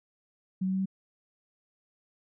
sine tone with pitch steps, 187.4 / 188.81 / 190.24 / 191.67 Hz, F#3 / F#3 / F#3 / G3, +22 / +35 / +48 / -39 cents, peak -26 dBFS, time 0.61-0.858 s, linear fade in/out 10 ms, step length 62 ms, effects none

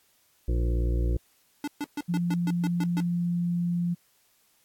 harmonic tone, 58.6 Hz, A#1, 10 cents sharp, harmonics 1 / 2 / 3 / 5 / 6 / 7 / 8 / 9, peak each -23 / -33 / -39 / -39 / -37 / -50 / -43 / -45 dBFS, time 0.48-1.17 s, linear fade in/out 5 ms
square tone bursts, 291.7 Hz, D4, 12 cents flat, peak -29 dBFS, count 9, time 1.64-3.004 s, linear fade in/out 2 ms, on 36 ms, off 130 ms
sine tone, 173.6 Hz, F3, 10 cents flat, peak -24 dBFS, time 2.08-3.95 s, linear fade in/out 20 ms
effects white hiss -65 dBFS RMS until 4.64 s + AAC 64 kbps

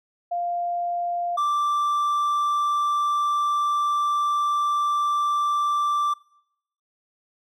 sine / triangle tone pair in turn, 698 / 1173.9 Hz, F5 / D6, -1 / -1 cents, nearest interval major sixth, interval 900 cents, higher second, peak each -23 / -18 dBFS, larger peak second, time 0.31-1.37 / 1.37-6.14 s, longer second, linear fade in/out 10 ms, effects noise-tail reverb RT60 0.8 s tail -24 dB re dry

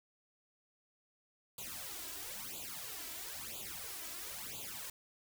white noise with flanger, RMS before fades -45 dBFS, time 1.58-4.9 s, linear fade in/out 2 ms, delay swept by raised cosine 0.27 to 3.07 ms, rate 1 Hz, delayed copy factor +0.9, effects none

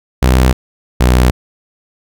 sawtooth tone pair in turn, 63.6 / 62.08 Hz, C2 / B1, -48 / +10 cents, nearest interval unison, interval 42 cents, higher first, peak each -3 dBFS, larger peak neither, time 0.22-0.53 / 1-1.31 s, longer neither, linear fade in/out 10 ms, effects none

